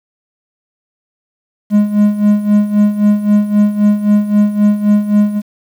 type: tone with tremolo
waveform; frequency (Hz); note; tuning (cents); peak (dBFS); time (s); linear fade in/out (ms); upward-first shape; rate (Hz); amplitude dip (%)
triangle; 207.7; G#3; 0; -3; 1.7-5.42; 50; sine; 3.8; 75
effects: 7-bit